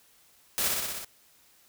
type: noise with echo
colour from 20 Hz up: white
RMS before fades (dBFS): -28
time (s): 0.58-0.68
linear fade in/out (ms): 0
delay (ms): 61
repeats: 6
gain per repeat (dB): -2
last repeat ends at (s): 1.046
effects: white hiss -61 dBFS RMS until 1.68 s